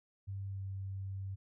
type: tone with pitch glide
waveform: sine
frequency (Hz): 98 to 96.76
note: G2 to G2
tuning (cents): 0 to -22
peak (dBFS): -38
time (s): 0.27-1.36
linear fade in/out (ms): 20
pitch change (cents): -22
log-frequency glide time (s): 0.48-0.62
effects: none